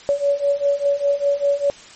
sine beating tone pair, 564 / 569 Hz, C#5 / C#5, +30 / +45 cents, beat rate 5 Hz, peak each -20 / -18 dBFS, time 0.09-1.7 s, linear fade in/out 0 ms, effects white hiss -42 dBFS RMS until 1.95 s + MP3 32 kbps

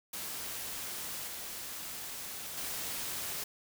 white noise with level steps, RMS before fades -40 / -42 / -38 dBFS, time 0.13-3.44 s, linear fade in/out 5 ms, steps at 1.27 / 2.57 s, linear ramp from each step 5 ms, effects none

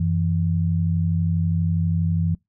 sine tone pair together, 92.5 / 164.82 Hz, F#2 / E3, 0 / 0 cents, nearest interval minor seventh, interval 1000 cents, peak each -21 dBFS, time 0-2.35 s, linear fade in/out 5 ms, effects noise-tail reverb RT60 0.2 s tail -26 dB re dry

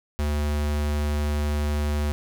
square tone, 74 Hz, D2, 14 cents sharp, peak -23 dBFS, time 0.19-2.12 s, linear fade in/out 0 ms, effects none

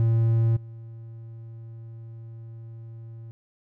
triangle tone with level steps, 114.1 Hz, A#2, 37 cents flat, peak -16 / -36 dBFS, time 0-3.31 s, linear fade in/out 0 ms, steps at 0.56 s, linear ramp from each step 10 ms, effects none

